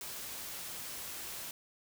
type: noise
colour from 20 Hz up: white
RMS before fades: -43 dBFS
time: 0.01-1.51 s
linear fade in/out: 2 ms
effects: none